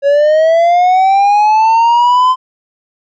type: linear sweep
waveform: triangle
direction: up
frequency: 554.4 to 1032 Hz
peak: -4 dBFS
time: 0.02-2.36 s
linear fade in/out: 50 ms
effects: resampled to 16000 Hz